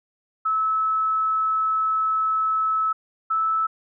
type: tone pair in turn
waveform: sine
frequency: 1300 / 1310.6 Hz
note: E6 / E6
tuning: -24 / -10 cents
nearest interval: unison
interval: 14 cents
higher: second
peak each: -19 dBFS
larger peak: neither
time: 0.45-2.93 / 3.3-3.67 s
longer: first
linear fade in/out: 10 ms
effects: none

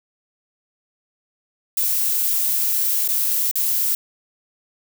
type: noise with dropouts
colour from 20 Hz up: violet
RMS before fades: -20 dBFS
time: 1.77-3.95 s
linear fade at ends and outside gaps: 2 ms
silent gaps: 3.078-3.087 / 3.513-3.556 s
effects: none

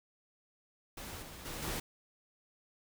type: noise with level steps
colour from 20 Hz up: pink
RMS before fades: -45 / -49 / -42 / -38 dBFS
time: 0.97-1.8 s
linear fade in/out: 5 ms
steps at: 1.22 / 1.45 / 1.62 s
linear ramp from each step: 10 ms
effects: none

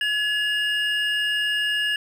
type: tone pair together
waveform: triangle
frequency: 1693 / 2847 Hz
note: G#6 / F7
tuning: +33 / +33 cents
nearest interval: major sixth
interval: 900 cents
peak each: -22 dBFS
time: 0.01-1.96 s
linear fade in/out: 2 ms
effects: none

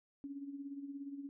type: tone with tremolo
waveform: sine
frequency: 280 Hz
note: C#4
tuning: 18 cents sharp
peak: -40 dBFS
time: 0.24-1.29 s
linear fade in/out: 0 ms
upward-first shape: sine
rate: 17 Hz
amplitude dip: 60%
effects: none

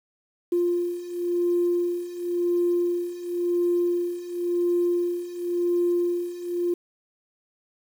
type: beating tone pair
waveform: sine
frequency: 349.2 / 350.14 Hz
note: F4 / F4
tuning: 0 / +5 cents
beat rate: 0.94 Hz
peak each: -26 / -23 dBFS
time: 0.52-6.74 s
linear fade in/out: 5 ms
effects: tanh soft clip ceiling -14 dBFS + 8-bit

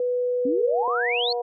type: tone with pitch glide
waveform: sine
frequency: 493.9 to 482.6 Hz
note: B4 to B4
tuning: 0 to -40 cents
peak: -21 dBFS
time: 0-0.88 s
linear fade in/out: 2 ms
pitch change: -40 cents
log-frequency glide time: 0.46-0.56 s
type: exponential sweep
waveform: sine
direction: up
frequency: 253.1 to 4500 Hz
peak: -23 dBFS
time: 0.45-1.33 s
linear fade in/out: 5 ms
type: harmonic tone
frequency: 240.7 Hz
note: B3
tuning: 44 cents flat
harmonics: 2 / 3 / 4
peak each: -25 / -29 / -39 dBFS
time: 0.82-1.42 s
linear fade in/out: 10 ms
effects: none

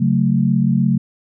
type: chord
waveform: sine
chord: F# minor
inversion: second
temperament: just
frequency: 138.75 / 185 / 222 Hz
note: C#3 / F#3 / A3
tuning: +2 / 0 / +16 cents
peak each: -17 dBFS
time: 0-0.98 s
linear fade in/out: 10 ms
effects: none

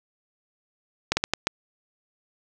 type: slowing click train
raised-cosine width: 0.2 ms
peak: -4 dBFS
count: 5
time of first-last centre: 1.12-1.47 s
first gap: 50 ms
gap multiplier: 1.39
effects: none

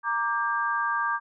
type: chord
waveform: sine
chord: G minor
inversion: first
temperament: equal with one note detuned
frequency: 932.3 / 1174.7 / 1598.2 Hz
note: Bb5 / D6 / G6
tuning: 0 / 0 / +33 cents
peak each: -30 / -27 / -28 dBFS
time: 0.03-1.2 s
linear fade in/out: 50 ms
effects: none

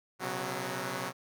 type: chord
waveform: 5% pulse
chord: B suspended second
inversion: none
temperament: equal with one note detuned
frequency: 123.47 / 135.5 / 185 Hz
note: B2 / C#3 / F#3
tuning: 0 / -39 / 0 cents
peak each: -28 / -27 / -26 dBFS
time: 0.19-1.13 s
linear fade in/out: 50 ms
effects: none

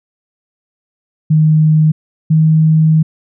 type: tone pair in turn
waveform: sine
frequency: 155.56 / 157.82 Hz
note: D#3 / D#3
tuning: 0 / +25 cents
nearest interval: unison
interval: 25 cents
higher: second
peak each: -6 dBFS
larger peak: neither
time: 1.3-1.92 / 2.3-3.03 s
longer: second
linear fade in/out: 10 ms
effects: none

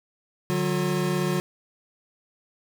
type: tone cluster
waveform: square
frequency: 149 / 185.2 / 360.1 Hz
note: D3 / F#3 / F#4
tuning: +25 / +2 / -47 cents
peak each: -28 dBFS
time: 0.5-1.4 s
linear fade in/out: 0 ms
effects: none

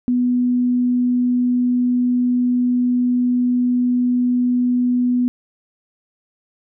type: tone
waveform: sine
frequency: 246.9 Hz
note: B3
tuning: in tune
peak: -14 dBFS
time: 0.08-5.28 s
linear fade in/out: 0 ms
effects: none

